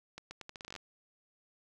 accelerating click train, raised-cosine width 0.2 ms, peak -27 dBFS, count 13, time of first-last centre 0.18-0.762 s, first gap 130 ms, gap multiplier 0.79, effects none

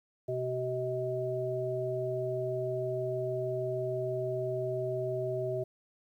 harmonic tone, 126.7 Hz, B2, 45 cents sharp, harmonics 1 / 3 / 5, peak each -37 / -34 / -34 dBFS, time 0.28-5.64 s, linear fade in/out 10 ms, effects 11-bit

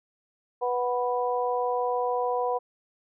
harmonic tone, 246.5 Hz, B3, 3 cents flat, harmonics 2 / 3 / 4, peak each -27 / -29 / -30 dBFS, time 0.61-2.59 s, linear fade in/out 20 ms, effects none

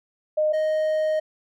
sine / triangle tone pair in turn, 614 / 622.2 Hz, D#5 / D#5, -23 / 0 cents, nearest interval unison, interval 23 cents, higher second, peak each -18 dBFS, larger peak neither, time 0.37-0.53 / 0.53-1.2 s, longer second, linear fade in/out 10 ms, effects none

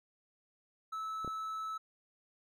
triangle tone, 1305 Hz, E6, 18 cents flat, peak -35 dBFS, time 0.92-1.78 s, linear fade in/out 10 ms
clicks, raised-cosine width 2 ms, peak -30 dBFS, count 2, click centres 1.247 / 1.277 s
effects none

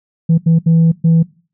sine tone bursts at uneven times, 164.5 Hz, E3, 3 cents flat, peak -5 dBFS, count 4, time 0.29-0.38 / 0.46-0.59 / 0.66-0.92 / 1.04-1.23 s, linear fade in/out 10 ms, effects noise-tail reverb RT60 0.4 s tail -22 dB re dry + tanh soft clip ceiling -5 dBFS

